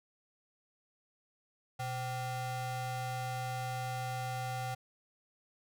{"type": "ring-modulated tone", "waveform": "square", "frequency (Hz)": 322.5, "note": "E4", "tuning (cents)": -38, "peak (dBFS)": -33, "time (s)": [1.79, 4.75], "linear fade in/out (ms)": 10, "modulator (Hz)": 446, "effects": []}